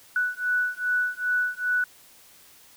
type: beating tone pair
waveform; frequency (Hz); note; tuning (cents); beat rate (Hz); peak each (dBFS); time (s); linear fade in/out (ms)
sine; 1480 / 1482.5; F#6 / F#6; 0 / +3; 2.5; -26; 0.16-1.84; 2
effects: white hiss -53 dBFS RMS until 2.76 s